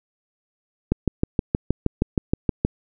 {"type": "click train", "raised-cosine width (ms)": 3, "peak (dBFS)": -5, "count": 12, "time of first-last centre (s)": [0.92, 2.65], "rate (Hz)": 6.36, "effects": []}